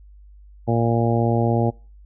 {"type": "harmonic tone", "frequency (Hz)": 116.54, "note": "A#2", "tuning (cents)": 0, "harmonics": [1, 2, 3, 4, 5, 6, 7], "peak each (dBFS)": [-20, -23, -25, -26, -27, -28, -28], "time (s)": [0.67, 1.71], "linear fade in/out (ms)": 20, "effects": ["noise-tail reverb RT60 0.4 s tail -26 dB re dry", "added 50 Hz sine -43 dBFS peak until 2.05 s"]}